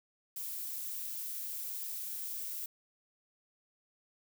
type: noise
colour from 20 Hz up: violet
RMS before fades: -40 dBFS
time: 0.36-2.66 s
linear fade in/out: 5 ms
effects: none